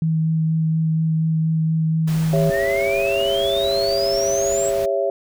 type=tone with vibrato; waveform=sine; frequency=160 Hz; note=D#3; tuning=49 cents sharp; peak=-16 dBFS; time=0.02-2.5 s; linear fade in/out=2 ms; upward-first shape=sine; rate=4.2 Hz; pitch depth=10 cents each way
type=noise; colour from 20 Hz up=pink; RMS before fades=-34 dBFS; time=2.07-4.86 s; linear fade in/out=10 ms
type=chord; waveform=sine; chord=C# diminished; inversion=second; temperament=just; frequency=399.1 / 554.4 / 665.2 Hz; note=G4 / C#5 / E5; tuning=+31 / 0 / +16 cents; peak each=-23 / -21 / -22 dBFS; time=2.33-5.1 s; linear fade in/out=2 ms
type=exponential sweep; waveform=sine; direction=up; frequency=1760 to 7930 Hz; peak=-24 dBFS; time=2.5-4.72 s; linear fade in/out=50 ms
effects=none